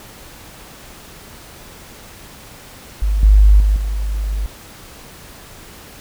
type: tone with level steps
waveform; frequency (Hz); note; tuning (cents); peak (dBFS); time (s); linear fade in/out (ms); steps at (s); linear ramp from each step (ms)
sine; 51; G#1; -31; -13 / -5 / -10 / -17; 3.02-4.46; 0; 3.23 / 3.6 / 3.76; 2
effects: pink hiss -39 dBFS RMS until 6 s